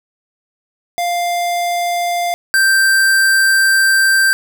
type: tone pair in turn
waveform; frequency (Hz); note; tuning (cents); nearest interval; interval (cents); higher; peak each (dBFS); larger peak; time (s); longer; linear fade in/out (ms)
square; 698.5 / 1568.1; F5 / G6; 0 / 0; octave + major second; 1400; second; -16 / -10; second; 0.98-2.34 / 2.54-4.33; second; 0
effects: 8-bit